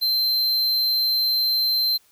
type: tone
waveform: square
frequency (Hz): 4114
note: C8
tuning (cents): -30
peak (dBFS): -19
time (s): 0.01-1.98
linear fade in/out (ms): 20
effects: white hiss -59 dBFS RMS until 2.11 s